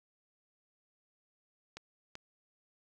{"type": "clicks", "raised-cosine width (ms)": 0.2, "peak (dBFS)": -27, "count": 2, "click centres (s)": [1.77, 2.154], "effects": []}